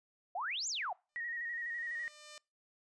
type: exponential two-way sweep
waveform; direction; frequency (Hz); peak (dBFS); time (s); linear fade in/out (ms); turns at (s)
sine; up then down; 657 to 7540 to 665; -35; 0.35-0.93; 5; 0.68
type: tone with exponential growth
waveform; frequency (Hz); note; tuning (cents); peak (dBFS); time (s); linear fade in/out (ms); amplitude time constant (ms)
5% pulse; 600; D5; +37; -37; 1.09-2.38; 1; 280
type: tone with vibrato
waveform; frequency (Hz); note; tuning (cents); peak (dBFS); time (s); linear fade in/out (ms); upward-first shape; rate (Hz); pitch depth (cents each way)
sine; 1885; A#6; +19; -37; 1.16-2.08; 0; square; 12; 31
effects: noise-tail reverb RT60 0.3 s tail -25 dB re dry + resampled to 22050 Hz